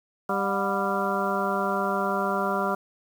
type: harmonic tone with a mistuned harmonic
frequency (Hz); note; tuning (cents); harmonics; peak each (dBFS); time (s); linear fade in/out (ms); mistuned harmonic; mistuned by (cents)
197.3; G3; +11; 1 / 2 / 3 / 4 / 5 / 6 / 7; -31 / -31 / -31 / -31 / -31 / -31 / -31; 0.29-2.75; 5; 4; -130
effects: 8-bit